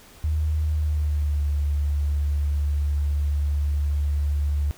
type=tone with pitch glide; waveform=sine; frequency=77 to 72.68 Hz; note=D#2 to D2; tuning=-17 to -17 cents; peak=-20 dBFS; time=0.24-4.71 s; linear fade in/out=0 ms; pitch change=-100 cents; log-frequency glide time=0.67-1.44 s; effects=pink hiss -49 dBFS RMS until 4.77 s